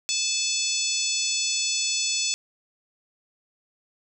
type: harmonic tone with a mistuned harmonic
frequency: 868 Hz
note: A5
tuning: 24 cents flat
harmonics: 3 / 4 / 5 / 6 / 7 / 8 / 9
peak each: -31 / -31 / -31 / -31 / -31 / -31 / -31 dBFS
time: 0.09-2.34 s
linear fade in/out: 0 ms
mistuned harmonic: 5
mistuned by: +24 cents
effects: none